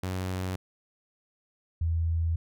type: tone pair in turn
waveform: sawtooth / sine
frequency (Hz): 92.8 / 82.52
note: F#2 / E2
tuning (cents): +6 / +2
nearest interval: major second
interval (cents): 204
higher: first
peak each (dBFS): -26 / -24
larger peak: second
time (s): 0.03-0.56 / 1.81-2.36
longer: second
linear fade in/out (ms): 5
effects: none